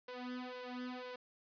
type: tone with flanger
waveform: sawtooth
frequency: 250 Hz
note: B3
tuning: 21 cents sharp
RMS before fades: -45 dBFS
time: 0.08-1.16 s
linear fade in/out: 5 ms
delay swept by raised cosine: 1.9 to 3.4 ms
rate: 2 Hz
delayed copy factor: +0.95
effects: resampled to 11025 Hz + 11-bit